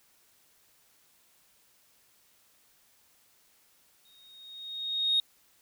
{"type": "tone with exponential growth", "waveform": "sine", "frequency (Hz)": 3729, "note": "A#7", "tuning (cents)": 0, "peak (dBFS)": -20, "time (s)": [4.05, 5.2], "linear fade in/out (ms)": 2, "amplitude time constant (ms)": 250, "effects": ["tanh soft clip ceiling -18 dBFS", "white hiss -65 dBFS RMS until 5.61 s"]}